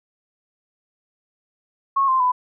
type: tone with pitch steps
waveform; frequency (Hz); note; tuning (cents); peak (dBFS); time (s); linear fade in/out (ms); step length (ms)
sine; 1094 / 1045.8 / 999.7; C#6 / C6 / B5; -23 / -1 / +21; -15; 1.96-2.32; 10; 120
effects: none